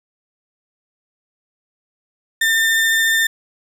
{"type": "tone with vibrato", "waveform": "35% pulse", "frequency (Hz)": 1800, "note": "A6", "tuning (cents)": 39, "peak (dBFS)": -12, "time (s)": [2.41, 3.27], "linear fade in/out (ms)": 5, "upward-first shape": "triangle", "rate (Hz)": 14, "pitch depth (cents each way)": 9, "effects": []}